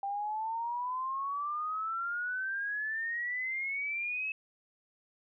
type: exponential sweep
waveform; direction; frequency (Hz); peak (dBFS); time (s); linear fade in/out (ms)
sine; up; 788 to 2600; -32; 0.03-4.32; 2
effects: none